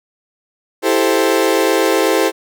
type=chord; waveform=35% pulse; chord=A minor seventh; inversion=second; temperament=equal; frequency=329.6 / 392 / 440 / 523.3 Hz; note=E4 / G4 / A4 / C5; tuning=0 / 0 / 0 / 0 cents; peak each=-16 dBFS; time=0.82-2.32 s; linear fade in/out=50 ms; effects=none